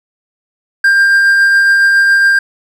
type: tone with tremolo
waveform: triangle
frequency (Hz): 1594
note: G6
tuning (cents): +28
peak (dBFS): -3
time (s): 0.84-2.39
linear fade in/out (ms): 5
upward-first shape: triangle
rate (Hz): 7.2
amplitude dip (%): 25
effects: none